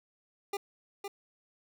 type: tone with echo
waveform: 25% pulse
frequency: 400.9 Hz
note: G4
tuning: 39 cents sharp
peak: -28 dBFS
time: 0.53-0.57 s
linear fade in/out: 5 ms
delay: 510 ms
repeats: 1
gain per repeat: -5 dB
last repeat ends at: 1.08 s
effects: none